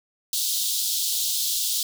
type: high-pass noise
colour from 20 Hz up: pink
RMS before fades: -25 dBFS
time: 0.33-1.83 s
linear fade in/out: 2 ms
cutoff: 3400 Hz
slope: 48 dB/octave
effects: none